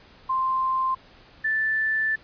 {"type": "tone pair in turn", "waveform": "sine", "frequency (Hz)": [1046.5, 1760], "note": ["C6", "A6"], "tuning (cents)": [0, 0], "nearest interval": "major sixth", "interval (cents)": 900, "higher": "second", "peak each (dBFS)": -21, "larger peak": "neither", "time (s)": [[0.29, 0.95], [1.44, 2.16]], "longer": "second", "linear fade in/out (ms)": 10, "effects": ["pink hiss -52 dBFS RMS until 2.23 s", "resampled to 11025 Hz"]}